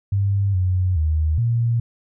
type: tone with pitch steps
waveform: sine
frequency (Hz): 99.3 / 91.8 / 78 / 117.2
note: G2 / F#2 / D#2 / A#2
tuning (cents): +23 / -13 / +5 / +10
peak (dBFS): -16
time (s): 0.12-1.8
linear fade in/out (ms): 5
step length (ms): 420
effects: none